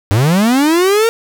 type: linear sweep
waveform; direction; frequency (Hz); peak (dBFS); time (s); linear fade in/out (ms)
45% pulse; up; 92.5 to 466.2; -9; 0.11-1.09; 0
effects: none